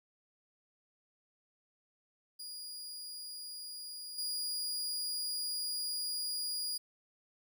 sawtooth tone with level steps, 4869 Hz, D#8, 38 cents flat, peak -40 / -32 dBFS, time 2.39-6.78 s, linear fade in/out 10 ms, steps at 4.18 s, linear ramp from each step 5 ms, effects 12-bit

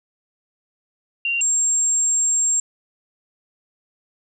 sine tone pair in turn, 2767 / 7464 Hz, F7 / A#8, -17 / +1 cents, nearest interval octave + perfect fourth, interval 1718 cents, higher second, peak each -19 / -16 dBFS, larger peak second, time 1.25-1.41 / 1.41-2.6 s, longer second, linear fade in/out 2 ms, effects none

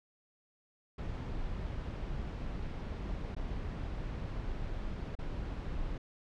brown noise with dropouts, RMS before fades -38 dBFS, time 0.98-5.98 s, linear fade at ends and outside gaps 5 ms, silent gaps 3.35-3.364 / 5.153-5.188 s, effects low-pass 4000 Hz 12 dB/octave

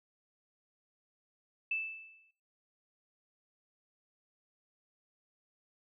sine tone with exponential decay, 2637 Hz, E7, in tune, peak -29 dBFS, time 1.71-2.31 s, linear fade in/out 5 ms, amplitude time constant 130 ms, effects noise-tail reverb RT60 0.9 s tail -26 dB re dry

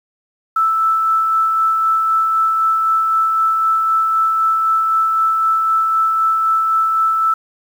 sine tone with tremolo, 1318.5 Hz, E6, in tune, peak -11 dBFS, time 0.56-7.34 s, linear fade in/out 5 ms, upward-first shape sine, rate 3.9 Hz, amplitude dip 25%, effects 7-bit

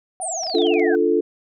sine tone with vibrato, 698.5 Hz, F5, in tune, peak -27 dBFS, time 0.2-0.95 s, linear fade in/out 0 ms, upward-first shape sine, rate 18 Hz, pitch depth 160 cents each way
sine exponential sweep, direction down, 9630 to 1480 Hz, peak -25 dBFS, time 0.21-0.96 s, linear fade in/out 10 ms
clicks, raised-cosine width 0.2 ms, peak -24 dBFS, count 9, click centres 0.434 / 0.468 / 0.498 / 0.55 / 0.584 / 0.62 / 0.669 / 0.74 / 0.796 s
sine chord, D minor, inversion none, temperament equal, 293.7 / 349.2 / 440 Hz, D4 / F4 / A4, 0 / 0 / 0 cents, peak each -22 / -19 / -18 dBFS, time 0.54-1.21 s, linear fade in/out 10 ms
effects none

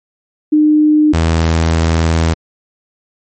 sine / sawtooth tone pair in turn, 303.5 / 81.77 Hz, D#4 / E2, -43 / -13 cents, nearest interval octave + major seventh, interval 2270 cents, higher first, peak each -6 dBFS, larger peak neither, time 0.52-1.13 / 1.13-2.34 s, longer second, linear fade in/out 10 ms, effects MP3 32 kbps

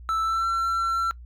triangle tone with pitch glide, 1320 to 1351.6 Hz, E6 to E6, +2 to +43 cents, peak -20 dBFS, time 0.09-1.11 s, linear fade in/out 0 ms, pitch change +41 cents, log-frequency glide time 0.22-0.48 s, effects noise-tail reverb RT60 0.1 s tail -21 dB re dry + added 60 Hz sine -40 dBFS peak until 1.25 s

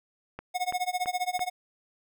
click train, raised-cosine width 0.5 ms, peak -22 dBFS, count 4, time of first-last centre 0.39-1.393 s, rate 2.99 Hz
square tone with tremolo, 727 Hz, F#5, 31 cents flat, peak -25 dBFS, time 0.54-1.5 s, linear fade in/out 20 ms, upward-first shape sine, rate 15 Hz, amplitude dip 95%
effects none

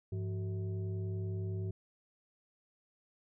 sine tone with frequency modulation, 101.7 Hz, G#2, 36 cents flat, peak -34 dBFS, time 0.12-1.71 s, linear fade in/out 5 ms, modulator 274 Hz, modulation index 0.63, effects none

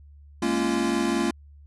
square chord, Bb minor seventh, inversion third, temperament equal with one note detuned, 207.7 / 233.1 / 277.2 / 343.2 Hz, Ab3 / Bb3 / Db4 / F4, 0 / 0 / 0 / -30 cents, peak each -31 / -28 / -29 / -27 dBFS, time 0.42-1.31 s, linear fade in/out 5 ms, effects added 72 Hz sine -46 dBFS peak until 1.66 s + resampled to 24000 Hz

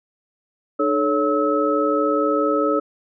sine tone cluster, 300.8 / 433.5 / 558 / 1294 Hz, D4 / A4 / C#5 / E6, +42 / -26 / +11 / -32 cents, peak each -22 dBFS, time 0.79-2.8 s, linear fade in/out 10 ms, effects none

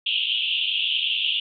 white band-pass noise, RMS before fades -24 dBFS, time 0.06-1.4 s, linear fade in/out 5 ms, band 2700 to 3400 Hz, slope 96 dB/octave, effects none

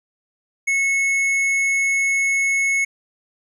sine tone with hard clipping, 2193 Hz, C#7, 19 cents flat, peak -18 dBFS, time 0.67-2.85 s, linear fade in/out 10 ms, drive 8 dB, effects none

